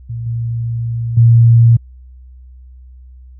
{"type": "tone with level steps", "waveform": "sine", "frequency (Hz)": 116.54, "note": "A#2", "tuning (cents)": 0, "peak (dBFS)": [-20, -16, -4], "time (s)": [0.09, 1.77], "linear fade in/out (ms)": 10, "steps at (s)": [0.26, 1.17], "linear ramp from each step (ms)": 5, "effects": ["added 63 Hz sine -35 dBFS peak until 3.39 s"]}